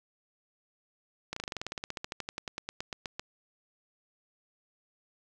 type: slowing click train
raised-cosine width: 0.2 ms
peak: -18 dBFS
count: 26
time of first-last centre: 1.33-3.195 s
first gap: 34 ms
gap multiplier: 1.06
effects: none

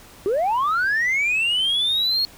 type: linear sweep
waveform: sine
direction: up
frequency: 366.2 to 4345 Hz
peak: -16 dBFS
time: 0.26-2.25 s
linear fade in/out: 0 ms
effects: tanh soft clip ceiling -16 dBFS + pink hiss -46 dBFS RMS until 2.37 s

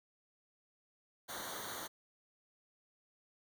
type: noise with comb filter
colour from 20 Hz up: pink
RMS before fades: -44 dBFS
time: 1.28-1.88 s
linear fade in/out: 20 ms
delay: 0.39 ms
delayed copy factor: -0.95
effects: none

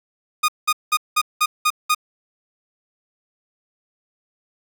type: tone bursts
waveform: sawtooth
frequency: 1231 Hz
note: D#6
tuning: 19 cents flat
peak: -11 dBFS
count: 7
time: 0.43-1.948 s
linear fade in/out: 10 ms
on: 54 ms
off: 190 ms
effects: none

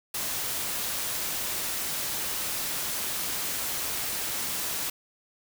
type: noise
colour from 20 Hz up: white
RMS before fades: -31 dBFS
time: 0.14-4.9 s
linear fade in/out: 5 ms
effects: none

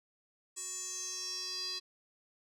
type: tone with band-pass filter sweep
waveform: square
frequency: 370 Hz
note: F#4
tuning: in tune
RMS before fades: -40 dBFS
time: 0.56-1.8 s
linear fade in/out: 20 ms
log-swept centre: 7700 to 4500 Hz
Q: 7.4
effects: none

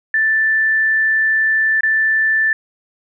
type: tone with dropouts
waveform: sine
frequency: 1764 Hz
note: A6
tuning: 4 cents sharp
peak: -12 dBFS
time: 0.14-2.53 s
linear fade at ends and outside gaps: 2 ms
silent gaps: 1.808-1.833 s
effects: none

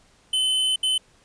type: tone bursts at uneven times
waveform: square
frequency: 3043 Hz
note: F#7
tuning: 48 cents sharp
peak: -20 dBFS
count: 2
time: 0.33-0.76 / 0.83-0.98 s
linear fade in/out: 5 ms
effects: pink hiss -58 dBFS RMS until 1.24 s + resampled to 22050 Hz

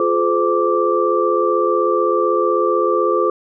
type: tone cluster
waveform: sine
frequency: 351.3 / 427.2 / 514 / 1170 Hz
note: F4 / G#4 / C5 / D6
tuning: +10 / +49 / -31 / -7 cents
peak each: -19 dBFS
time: 0-3.3 s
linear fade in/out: 2 ms
effects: none

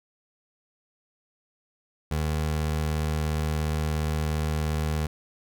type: tone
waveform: 25% pulse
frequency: 77.1 Hz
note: D#2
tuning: 15 cents flat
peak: -21 dBFS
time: 2.11-5.07 s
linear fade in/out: 5 ms
effects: none

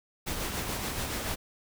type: noise with tremolo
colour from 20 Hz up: pink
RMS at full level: -32 dBFS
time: 0.26-1.36 s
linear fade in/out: 20 ms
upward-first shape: sine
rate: 7 Hz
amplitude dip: 35%
effects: none

